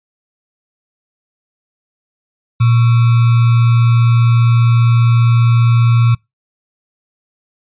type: tone with sample-and-hold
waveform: sine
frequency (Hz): 117.5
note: A#2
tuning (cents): +14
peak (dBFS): -7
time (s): 2.6-6.15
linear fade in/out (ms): 10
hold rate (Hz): 1225
effects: noise-tail reverb RT60 0.2 s tail -26 dB re dry + resampled to 8000 Hz